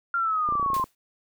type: exponential sweep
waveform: sine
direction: down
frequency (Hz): 1396.9 to 1037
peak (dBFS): -22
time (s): 0.14-0.84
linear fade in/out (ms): 2
type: clicks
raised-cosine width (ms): 2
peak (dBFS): -24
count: 11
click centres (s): 0.489 / 0.524 / 0.554 / 0.597 / 0.628 / 0.662 / 0.702 / 0.733 / 0.766 / 0.798 / 0.841
type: noise with exponential decay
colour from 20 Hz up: white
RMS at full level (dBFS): -35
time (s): 0.74-0.95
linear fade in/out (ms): 2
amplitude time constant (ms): 45
effects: none